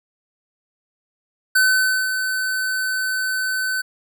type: tone with ADSR envelope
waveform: square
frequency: 1519 Hz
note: F#6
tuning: 45 cents sharp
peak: -13 dBFS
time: 1.55-3.82 s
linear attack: 9 ms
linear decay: 520 ms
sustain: -8 dB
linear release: 14 ms
effects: none